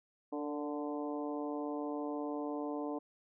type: harmonic tone with a mistuned harmonic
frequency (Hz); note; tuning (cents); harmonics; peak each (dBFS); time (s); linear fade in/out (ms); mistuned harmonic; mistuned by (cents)
146.83; D3; 0; 2 / 3 / 4 / 5 / 6 / 7; -38 / -42 / -44 / -46 / -48 / -49; 0.32-2.99; 10; 3; +29
effects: none